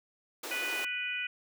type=high-pass noise; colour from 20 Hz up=pink; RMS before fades=-40 dBFS; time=0.43-0.85 s; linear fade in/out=5 ms; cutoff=290 Hz; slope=48 dB/octave
type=harmonic tone; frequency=493.9 Hz; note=B4; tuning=in tune; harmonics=3 / 4 / 5 / 6; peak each=-39 / -41 / -34 / -41 dBFS; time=0.51-1.27 s; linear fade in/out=5 ms
effects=none